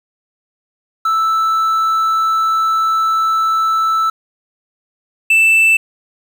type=tone pair in turn; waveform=triangle; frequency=1318.5 / 2650 Hz; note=E6 / E7; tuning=0 / +9 cents; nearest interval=octave; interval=1209 cents; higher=second; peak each=-10 / -6 dBFS; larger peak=second; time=1.05-4.1 / 5.3-5.77 s; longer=first; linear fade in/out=5 ms; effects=7-bit